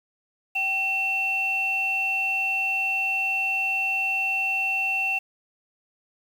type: tone pair together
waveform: sine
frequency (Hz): 768.9 / 2700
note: G5 / E7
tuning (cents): -34 / +41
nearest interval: octave + minor seventh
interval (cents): 2175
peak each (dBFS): -31 / -22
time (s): 0.55-5.19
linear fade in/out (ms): 10
effects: tanh soft clip ceiling -15 dBFS + 8-bit